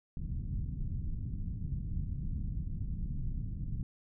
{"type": "low-pass noise", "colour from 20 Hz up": "pink", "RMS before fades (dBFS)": -36, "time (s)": [0.17, 3.83], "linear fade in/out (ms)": 2, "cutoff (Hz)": 180, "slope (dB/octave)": 24, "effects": []}